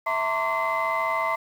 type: tone cluster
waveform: sine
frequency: 656 / 911 / 1052 / 1146 / 2051 Hz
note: E5 / A#5 / C6 / D6 / C7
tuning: -9 / -40 / +9 / -43 / -35 cents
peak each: -28 dBFS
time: 0.06-1.36 s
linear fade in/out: 10 ms
effects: tanh soft clip ceiling -16 dBFS + 8-bit